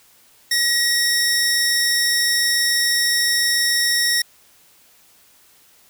sawtooth tone pair together, 1900 / 5427 Hz, A#6 / E8, +33 / +49 cents, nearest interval octave + tritone, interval 1816 cents, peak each -16 dBFS, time 0.51-4.22 s, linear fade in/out 5 ms, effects white hiss -53 dBFS RMS until 5.89 s

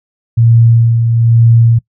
sine tone with tremolo, 115.9 Hz, A#2, 10 cents flat, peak -3 dBFS, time 0.37-1.79 s, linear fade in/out 10 ms, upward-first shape sine, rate 1.1 Hz, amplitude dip 45%, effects noise-tail reverb RT60 0.1 s tail -22 dB re dry

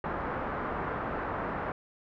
white low-pass noise, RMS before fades -34 dBFS, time 0.04-1.72 s, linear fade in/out 2 ms, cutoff 1400 Hz, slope 24 dB/octave, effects none

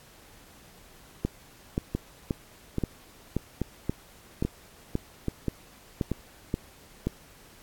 two click trains, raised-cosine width 3 ms, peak -13 / -14 dBFS, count 12 / 6, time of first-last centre 1.25-7.07 / 1.95-6.117 s, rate 1.89 / 1.2 Hz, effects pink hiss -54 dBFS RMS until 7.62 s + AAC 64 kbps

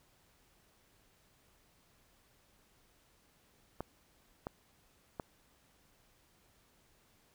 clicks, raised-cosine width 1 ms, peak -24 dBFS, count 3, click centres 3.806 / 4.469 / 5.198 s, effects pink hiss -69 dBFS RMS until 7.34 s

